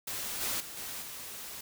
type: noise with level steps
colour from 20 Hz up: white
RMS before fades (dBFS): -37 / -33 / -44 / -40 / -43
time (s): 0.07-1.61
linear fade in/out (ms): 5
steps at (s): 0.41 / 0.6 / 0.77 / 1.02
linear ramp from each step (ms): 5
effects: none